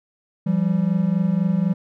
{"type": "tone pair together", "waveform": "triangle", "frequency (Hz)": [170, 193.97], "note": ["F3", "G3"], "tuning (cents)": [-46, -18], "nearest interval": "major second", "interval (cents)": 228, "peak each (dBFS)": -18, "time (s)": [0.46, 1.74], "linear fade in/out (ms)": 10, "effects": []}